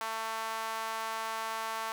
sawtooth tone with high-pass filter, 223 Hz, A3, 23 cents sharp, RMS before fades -36 dBFS, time 0.01-1.92 s, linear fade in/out 0 ms, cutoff 970 Hz, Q 2.4, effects none

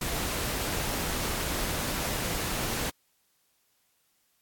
pink noise, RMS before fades -31 dBFS, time 0.01-2.9 s, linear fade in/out 5 ms, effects white hiss -71 dBFS RMS until 4.41 s + AAC 64 kbps

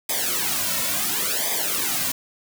white noise with flanger, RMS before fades -24 dBFS, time 0.09-2.12 s, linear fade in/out 5 ms, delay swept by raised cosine 0.71 to 2.51 ms, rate 0.71 Hz, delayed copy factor -1, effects none

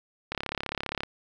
click train, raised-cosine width 0.3 ms, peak -14 dBFS, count 26, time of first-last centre 0.32-1.034 s, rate 35 Hz, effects none

